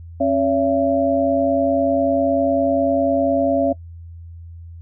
sine tone cluster, 271.5 / 564 / 674 Hz, C#4 / C#5 / E5, -36 / +30 / +38 cents, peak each -19 dBFS, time 0.2-3.73 s, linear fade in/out 10 ms, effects noise-tail reverb RT60 0.1 s tail -21 dB re dry + added 84 Hz sine -34 dBFS peak until 4.81 s

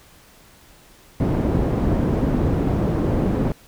white low-pass noise, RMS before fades -20 dBFS, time 1.2-3.52 s, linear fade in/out 2 ms, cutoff 300 Hz, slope 12 dB/octave, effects pink hiss -50 dBFS RMS until 3.67 s

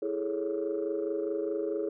sine chord, A major seventh, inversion second, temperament equal, 329.6 / 415.3 / 440 / 554.4 Hz, E4 / G#4 / A4 / C#5, 0 / 0 / 0 / 0 cents, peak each -34 / -31 / -36 / -36 dBFS, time 0.02-1.89 s, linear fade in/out 5 ms, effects tanh soft clip ceiling -22 dBFS

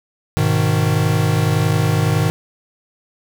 square chord, G# minor, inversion none, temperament equal with one note detuned, 103.83 / 125.48 / 155.56 Hz, G#2 / B2 / D#3, 0 / +28 / 0 cents, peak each -19 / -21 / -18 dBFS, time 0.37-2.3 s, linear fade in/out 0 ms, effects none

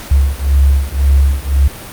sine beating tone pair, 68 / 69.9 Hz, C#2 / C#2, -33 / +15 cents, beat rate 1.9 Hz, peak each -11 dBFS, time 0.11-1.68 s, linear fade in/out 5 ms, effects pink hiss -30 dBFS RMS until 1.92 s + Opus 48 kbps

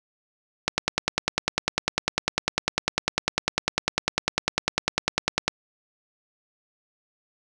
click train, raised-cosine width 0.2 ms, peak -3 dBFS, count 49, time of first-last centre 0.68-5.48 s, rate 10 Hz, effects none

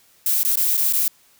violet noise with dropouts, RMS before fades -19 dBFS, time 0.26-1.08 s, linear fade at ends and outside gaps 2 ms, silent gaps 0.432-0.449 / 0.557-0.572 / 0.77-0.775 / 0.926-0.934 s, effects white hiss -56 dBFS RMS until 1.39 s

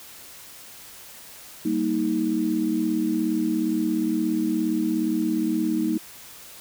sine chord, Eb major, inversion first, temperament equal with one note detuned, 196 / 233.1 / 315.3 Hz, G3 / Bb3 / Eb4, 0 / 0 / +23 cents, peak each -29 / -26 / -23 dBFS, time 1.65-5.98 s, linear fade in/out 5 ms, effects white hiss -44 dBFS RMS until 6.6 s

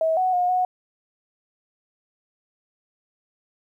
sine tone with pitch steps, 644 / 742 / 718 / 733 Hz, E5 / F#5 / F5 / F#5, -41 / +5 / +48 / -16 cents, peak -18 dBFS, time 0.01-0.65 s, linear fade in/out 2 ms, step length 160 ms, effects 10-bit

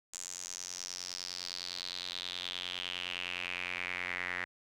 sawtooth tone with band-pass filter sweep, 89.7 Hz, F2, 47 cents sharp, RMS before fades -40 dBFS, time 0.13-4.45 s, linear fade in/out 10 ms, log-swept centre 7200 to 1900 Hz, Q 4.9, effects none

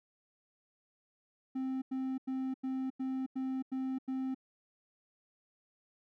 triangle tone bursts, 262.4 Hz, C4, 5 cents sharp, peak -31 dBFS, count 8, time 1.55-4.347 s, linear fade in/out 10 ms, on 270 ms, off 91 ms, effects none

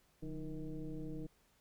sine tone with frequency modulation, 146.83 Hz, D3, in tune, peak -40 dBFS, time 0.22-1.27 s, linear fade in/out 10 ms, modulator 163 Hz, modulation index 1.6, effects pink hiss -72 dBFS RMS until 1.6 s

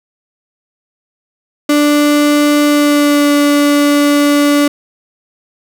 35% pulse tone with pitch glide, 293.7 to 289.5 Hz, D4 to D4, 0 to -25 cents, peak -6 dBFS, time 1.69-4.68 s, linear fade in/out 5 ms, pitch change -25 cents, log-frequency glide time 2.65-3.3 s, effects none

